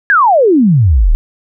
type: exponential sweep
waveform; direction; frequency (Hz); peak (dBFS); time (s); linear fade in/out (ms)
sine; down; 1706 to 32.71; -5; 0.1-1.15; 0
effects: none